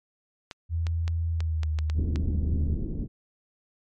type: clicks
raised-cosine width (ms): 0.2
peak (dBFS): -19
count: 8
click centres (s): 0.512 / 0.868 / 1.079 / 1.405 / 1.633 / 1.788 / 1.899 / 2.159
type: tone with pitch glide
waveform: sine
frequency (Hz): 83 to 77.44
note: E2 to D#2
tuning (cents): +12 to -8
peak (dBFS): -24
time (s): 0.69-2.78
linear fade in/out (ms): 50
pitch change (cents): -120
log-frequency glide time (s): 1.31-1.7
type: low-pass noise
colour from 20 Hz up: pink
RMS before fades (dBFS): -30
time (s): 1.94-3.08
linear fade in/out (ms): 50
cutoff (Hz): 310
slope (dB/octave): 24
effects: MP3 64 kbps